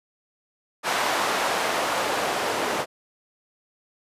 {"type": "noise with band-pass filter sweep", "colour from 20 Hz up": "white", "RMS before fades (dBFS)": -25, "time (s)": [0.83, 2.86], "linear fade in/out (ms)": 50, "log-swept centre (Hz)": [890, 550], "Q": 0.95, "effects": ["resampled to 32000 Hz"]}